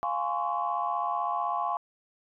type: chord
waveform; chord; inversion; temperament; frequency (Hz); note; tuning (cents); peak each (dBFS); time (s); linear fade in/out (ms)
sine; Db major seventh; first; equal with one note detuned; 698.5 / 830.6 / 1046.5 / 1122.3; F5 / Ab5 / C6 / Db6; 0 / 0 / 0 / +21; -32; 0.03-1.77; 0
effects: tanh soft clip ceiling -16 dBFS